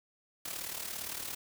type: noise with amplitude modulation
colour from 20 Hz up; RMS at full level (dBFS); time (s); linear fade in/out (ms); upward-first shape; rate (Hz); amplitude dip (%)
white; -37; 0.45-1.35; 5; sine; 37.5; 65
effects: none